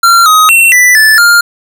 square tone with pitch steps, 1373 / 1258 / 2712 / 1980 / 1748 / 1405 Hz, F6 / D#6 / E7 / B6 / A6 / F6, -30 / +19 / +49 / +4 / -12 / +10 cents, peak -3 dBFS, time 0.03-1.41 s, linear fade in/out 5 ms, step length 230 ms, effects none

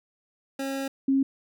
25% pulse / sine tone pair in turn, 271.5 / 270.4 Hz, C#4 / C#4, -36 / -43 cents, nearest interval unison, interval 7 cents, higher first, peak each -25 / -19 dBFS, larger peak second, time 0.59-0.88 / 1.08-1.23 s, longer first, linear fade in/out 5 ms, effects none

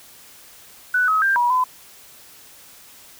sine tone with pitch steps, 1488 / 1277 / 1585 / 965 / 1012 Hz, F#6 / D#6 / G6 / B5 / B5, +9 / +45 / +19 / -40 / +42 cents, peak -15 dBFS, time 0.94-1.64 s, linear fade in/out 5 ms, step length 140 ms, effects white hiss -46 dBFS RMS until 3.19 s

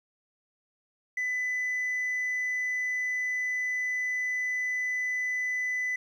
sine tone, 2000 Hz, B6, 21 cents sharp, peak -25 dBFS, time 1.17-5.96 s, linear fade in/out 5 ms, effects tanh soft clip ceiling -26 dBFS + 10-bit

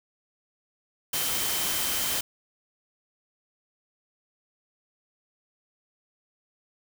sine tone in noise, 3103 Hz, G7, 18 cents flat, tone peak -37 dBFS, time 1.13-2.21 s, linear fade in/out 5 ms, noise white, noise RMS -28 dBFS, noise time 1.13-2.21 s, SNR -12 dB, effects none

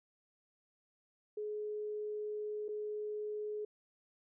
sine tone with dropouts, 422.1 Hz, G#4, 28 cents sharp, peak -37 dBFS, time 1.37-3.65 s, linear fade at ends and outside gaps 5 ms, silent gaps 2.683-2.688 s, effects none

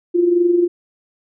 sine tone with amplitude modulation, 349.2 Hz, F4, in tune, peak -9 dBFS, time 0.14-0.68 s, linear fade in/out 20 ms, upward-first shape sine, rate 22.7 Hz, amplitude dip 55%, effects none

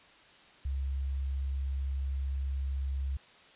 sine tone, 67.8 Hz, C#2, 38 cents flat, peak -30 dBFS, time 0.65-3.17 s, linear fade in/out 5 ms, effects white hiss -57 dBFS RMS until 3.55 s + resampled to 8000 Hz

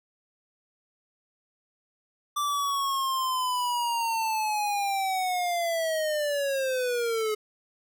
square linear sweep, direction down, 1174.7 to 423.4 Hz, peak -26 dBFS, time 2.36-7.35 s, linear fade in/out 10 ms, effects none

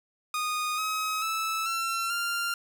sawtooth tone with pitch steps, 1234 / 1271.6 / 1310.4 / 1350.4 / 1391.5 Hz, D#6 / D#6 / E6 / E6 / F6, -15 / +37 / -11 / +41 / -7 cents, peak -24 dBFS, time 0.34-2.54 s, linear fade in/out 2 ms, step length 440 ms, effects none

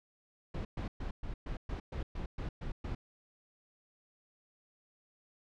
brown noise bursts, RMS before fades -38 dBFS, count 11, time 0.54-2.95 s, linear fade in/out 5 ms, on 110 ms, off 120 ms, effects low-pass 4000 Hz 12 dB/octave

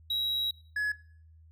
triangle tone pair in turn, 3859 / 1691.9 Hz, B7 / G#6, -41 / +32 cents, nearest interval octave + major second, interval 1427 cents, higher first, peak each -26 dBFS, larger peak neither, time 0.1-0.51 / 0.76-0.92 s, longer first, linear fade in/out 5 ms, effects noise-tail reverb RT60 0.6 s tail -20 dB re dry + added 80 Hz sine -53 dBFS peak until 1.51 s

